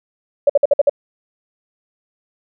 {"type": "tone bursts", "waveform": "sine", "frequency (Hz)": 570, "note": "C#5", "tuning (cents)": 48, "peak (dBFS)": -7, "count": 6, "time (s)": [0.47, 0.896], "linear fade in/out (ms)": 5, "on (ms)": 26, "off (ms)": 54, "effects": []}